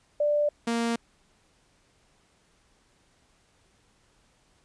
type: tone pair in turn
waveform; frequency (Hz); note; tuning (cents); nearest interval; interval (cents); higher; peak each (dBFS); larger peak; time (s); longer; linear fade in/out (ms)
sine / sawtooth; 590 / 232.7; D5 / A#3; +8 / -3; octave + major third; 1611; first; -21; neither; 0.2-0.49 / 0.67-0.96; neither; 5
effects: pink hiss -65 dBFS RMS until 4.64 s + resampled to 22050 Hz